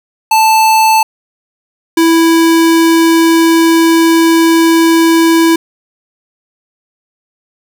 square tone pair in turn, 880 / 329.6 Hz, A5 / E4, 0 / 0 cents, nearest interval octave + perfect fourth, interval 1700 cents, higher first, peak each -6 dBFS, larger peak neither, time 0.31-1.03 / 1.97-5.56 s, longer second, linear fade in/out 5 ms, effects none

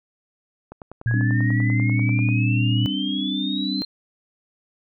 click train, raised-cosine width 1 ms, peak -23 dBFS, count 17, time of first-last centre 0.72-2.289 s, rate 10.2 Hz
sine tone, 116.54 Hz, A#2, in tune, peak -18 dBFS, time 1.06-2.86 s, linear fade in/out 0 ms
sine exponential sweep, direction up, 1635 to 4186 Hz, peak -27 dBFS, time 1.07-3.85 s, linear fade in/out 5 ms
sine chord, G suspended fourth, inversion none, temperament equal, 196 / 261.6 / 293.7 Hz, G3 / C4 / D4, 0 / 0 / 0 cents, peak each -27 / -28 / -27 dBFS, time 1.14-3.82 s, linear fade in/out 0 ms
effects none

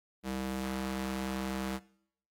square tone with high-pass filter, 65.41 Hz, C2, in tune, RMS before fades -36 dBFS, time 0.23-1.8 s, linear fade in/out 50 ms, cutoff 180 Hz, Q 1.1, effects noise-tail reverb RT60 0.7 s tail -21 dB re dry + AAC 48 kbps

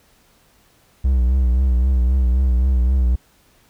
triangle tone with vibrato, 63.3 Hz, B1, 43 cents sharp, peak -11 dBFS, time 1.04-3.16 s, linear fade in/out 10 ms, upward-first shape triangle, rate 3.8 Hz, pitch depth 95 cents each way, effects pink hiss -56 dBFS RMS until 3.69 s

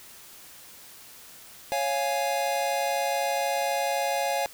square chord, Db major, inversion none, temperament equal, 554.4 / 698.5 / 830.6 Hz, Db5 / F5 / Ab5, 0 / 0 / 0 cents, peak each -30 dBFS, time 1.72-4.46 s, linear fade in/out 0 ms, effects white hiss -48 dBFS RMS until 4.53 s

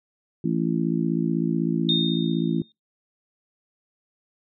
harmonic tone, 56 Hz, A1, 31 cents sharp, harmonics 3 / 4 / 5 / 6, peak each -25 / -26 / -27 / -28 dBFS, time 0.44-2.62 s, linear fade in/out 5 ms
sine tone with exponential decay, 3668 Hz, A#7, 29 cents flat, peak -18 dBFS, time 1.89-2.72 s, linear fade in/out 1 ms, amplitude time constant 180 ms
effects noise-tail reverb RT60 0.2 s tail -25 dB re dry

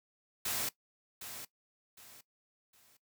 white noise with echo, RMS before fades -35 dBFS, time 0.45-0.69 s, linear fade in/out 5 ms, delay 760 ms, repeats 3, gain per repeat -10 dB, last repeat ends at 2.97 s, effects noise-tail reverb RT60 0.1 s tail -18 dB re dry

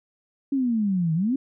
sine exponential two-way sweep, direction down then up, 282.1 to 155.56 to 282.1 Hz, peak -20 dBFS, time 0.52-1.36 s, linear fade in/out 5 ms, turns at 1.14 s, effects none

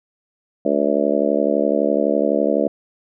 harmonic tone, 71.9 Hz, D2, 36 cents flat, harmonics 3 / 4 / 5 / 6 / 7 / 8 / 9, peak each -24 / -22 / -24 / -26 / -22 / -21 / -24 dBFS, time 0.65-2.68 s, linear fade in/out 5 ms, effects none

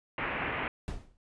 white low-pass noise, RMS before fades -34 dBFS, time 0.18-0.68 s, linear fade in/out 2 ms, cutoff 2600 Hz, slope 48 dB/octave
brown noise with exponential decay, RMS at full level -29 dBFS, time 0.88-1.17 s, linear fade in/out 0 ms, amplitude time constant 61 ms
effects resampled to 22050 Hz

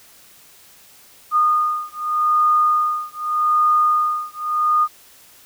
sine beating tone pair, 1225 / 1225.83 Hz, D#6 / D#6, -27 / -26 cents, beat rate 0.83 Hz, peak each -18 dBFS, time 1.31-4.88 s, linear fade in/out 50 ms, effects white hiss -48 dBFS RMS until 5.45 s

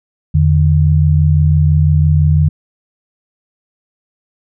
sine tone pair together, 84.63 / 150.6 Hz, E2 / D3, +46 / +44 cents, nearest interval minor seventh, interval 998 cents, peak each -10 dBFS, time 0.34-2.49 s, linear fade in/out 10 ms, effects none

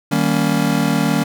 square chord, Eb dominant seventh, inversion none, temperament just, 155.56 / 194.45 / 233.3 / 280 Hz, Eb3 / G3 / Bb3 / Db4, 0 / -14 / +2 / +18 cents, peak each -21 dBFS, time 0.11-1.24 s, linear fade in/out 10 ms, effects none

